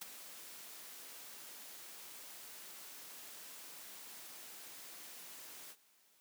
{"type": "noise with ADSR envelope", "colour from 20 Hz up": "white", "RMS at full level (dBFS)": -42, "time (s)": [0.01, 5.76], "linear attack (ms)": 9, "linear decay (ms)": 16, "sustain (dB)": -10, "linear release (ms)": 55, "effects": ["white hiss -70 dBFS RMS until 6.2 s", "high-pass 200 Hz 12 dB/octave"]}